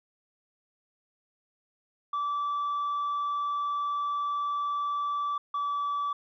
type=tone pair in turn; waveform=sine; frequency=1159 / 1152.3 Hz; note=D6 / D6; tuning=-23 / -33 cents; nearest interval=unison; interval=10 cents; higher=first; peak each=-25 / -25 dBFS; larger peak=neither; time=2.13-5.38 / 5.54-6.13 s; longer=first; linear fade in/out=5 ms; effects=tanh soft clip ceiling -26 dBFS